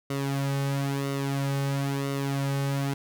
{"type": "tone with flanger", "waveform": "sawtooth", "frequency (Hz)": 138.59, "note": "C#3", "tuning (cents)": 0, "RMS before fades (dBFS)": -28, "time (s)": [0.1, 2.94], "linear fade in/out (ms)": 5, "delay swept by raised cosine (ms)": [1.2, 3], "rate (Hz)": 1, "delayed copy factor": -0.65, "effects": []}